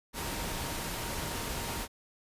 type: tone in noise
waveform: sine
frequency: 932.3 Hz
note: A#5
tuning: in tune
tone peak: -46 dBFS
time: 0.13-1.88 s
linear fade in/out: 50 ms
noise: pink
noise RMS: -36 dBFS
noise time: 0.13-1.88 s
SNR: -13 dB
effects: resampled to 32000 Hz